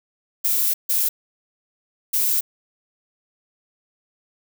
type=noise bursts at uneven times; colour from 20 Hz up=violet; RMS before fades=-20 dBFS; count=3; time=0.44-0.74 / 0.89-1.09 / 2.13-2.41 s; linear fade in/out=10 ms; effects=none